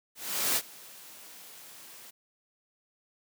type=noise with ADSR envelope; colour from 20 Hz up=white; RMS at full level=-26 dBFS; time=0.15-2.11 s; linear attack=410 ms; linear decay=55 ms; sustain=-23 dB; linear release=12 ms; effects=high-pass 150 Hz 12 dB/octave